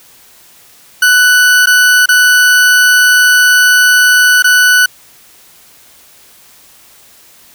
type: tone with dropouts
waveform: 40% pulse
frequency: 1487 Hz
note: F#6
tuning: 8 cents sharp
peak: -4 dBFS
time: 1.02-4.86 s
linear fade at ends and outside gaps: 5 ms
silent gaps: 1.659-1.67 / 2.059-2.088 / 4.424-4.442 s
effects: white hiss -42 dBFS RMS until 7.54 s